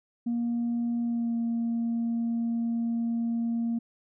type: tone with pitch glide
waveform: sine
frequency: 236.1 to 232.2 Hz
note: A#3 to A#3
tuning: +22 to -7 cents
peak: -24 dBFS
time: 0.26-3.79 s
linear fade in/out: 10 ms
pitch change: -29 cents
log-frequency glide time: 1.02-1.36 s
effects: tanh soft clip ceiling -23 dBFS